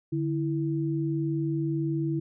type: tone pair together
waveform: sine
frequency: 146.83 / 328.2 Hz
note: D3 / E4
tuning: 0 / -8 cents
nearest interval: octave + major second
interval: 1392 cents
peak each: -28 dBFS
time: 0.12-2.2 s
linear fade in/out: 10 ms
effects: none